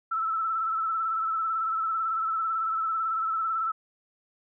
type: tone with vibrato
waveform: sine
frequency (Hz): 1318.5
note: E6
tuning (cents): 0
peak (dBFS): -25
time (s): 0.11-3.72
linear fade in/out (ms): 10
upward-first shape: sine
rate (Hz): 18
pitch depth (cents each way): 40
effects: none